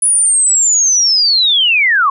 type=linear sweep; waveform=sine; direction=down; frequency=9956 to 1046.5 Hz; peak=-8 dBFS; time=0.02-2.1 s; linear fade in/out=5 ms; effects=none